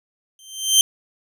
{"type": "tone with exponential growth", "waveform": "20% pulse", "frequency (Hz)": 3130, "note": "G7", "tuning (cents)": -3, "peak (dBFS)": -3, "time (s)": [0.39, 0.81], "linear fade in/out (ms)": 1, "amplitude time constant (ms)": 91, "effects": []}